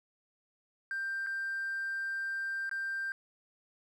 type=tone with dropouts; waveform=triangle; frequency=1575 Hz; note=G6; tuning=8 cents sharp; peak=-30 dBFS; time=0.91-3.12 s; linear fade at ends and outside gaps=1 ms; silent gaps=1.264-1.269 / 2.694-2.713 s; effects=tanh soft clip ceiling -29 dBFS